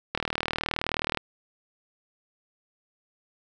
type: click train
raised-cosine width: 0.3 ms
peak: -10 dBFS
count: 41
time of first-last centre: 0.15-1.173 s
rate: 39.1 Hz
effects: none